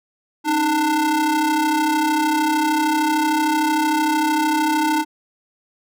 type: ring-modulated tone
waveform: square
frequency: 293.7 Hz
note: D4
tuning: in tune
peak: -14 dBFS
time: 0.44-5.05 s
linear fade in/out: 50 ms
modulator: 604 Hz
effects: none